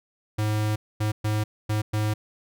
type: tone bursts at uneven times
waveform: square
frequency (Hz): 106.8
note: G#2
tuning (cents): +49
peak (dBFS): -23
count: 5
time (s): 0.38-0.76 / 1-1.12 / 1.24-1.44 / 1.69-1.82 / 1.93-2.14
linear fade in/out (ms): 10
effects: none